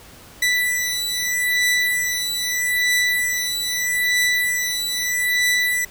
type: beating tone pair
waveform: sawtooth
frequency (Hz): 1975.5 / 1976.29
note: B6 / B6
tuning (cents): 0 / +1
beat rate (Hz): 0.79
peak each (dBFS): -18 / -18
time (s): 0.42-5.85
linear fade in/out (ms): 5
effects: pink hiss -44 dBFS RMS until 5.9 s